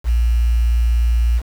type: tone with quantisation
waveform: sine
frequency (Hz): 58.27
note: A#1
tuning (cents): 0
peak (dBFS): -12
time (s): 0.04-1.42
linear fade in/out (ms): 50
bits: 6
effects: none